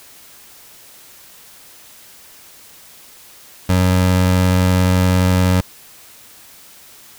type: tone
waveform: 25% pulse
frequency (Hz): 91.7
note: F#2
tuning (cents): -15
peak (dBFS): -8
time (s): 3.69-5.61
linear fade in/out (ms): 5
effects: white hiss -43 dBFS RMS until 7.18 s